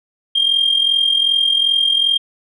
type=tone with amplitude modulation; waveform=sine; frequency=3206 Hz; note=G7; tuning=38 cents sharp; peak=-8 dBFS; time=0.35-2.18 s; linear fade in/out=10 ms; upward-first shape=sine; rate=42.6 Hz; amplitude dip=70%; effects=tanh soft clip ceiling -7 dBFS